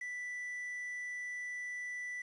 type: tone with quantisation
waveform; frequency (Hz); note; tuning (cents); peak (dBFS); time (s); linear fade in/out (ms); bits
triangle; 1975.5; B6; 0; -37; 0.01-2.22; 5; 10
effects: resampled to 24000 Hz